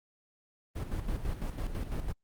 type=noise with tremolo; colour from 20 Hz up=brown; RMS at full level=-32 dBFS; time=0.75-2.13 s; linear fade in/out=20 ms; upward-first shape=square; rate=6 Hz; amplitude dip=55%; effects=Opus 32 kbps